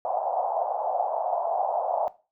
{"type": "band-pass noise", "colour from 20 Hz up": "pink", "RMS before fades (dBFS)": -27, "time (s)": [0.05, 2.08], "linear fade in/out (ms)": 0, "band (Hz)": [630, 840], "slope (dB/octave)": 48, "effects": ["noise-tail reverb RT60 0.3 s tail -17 dB re dry"]}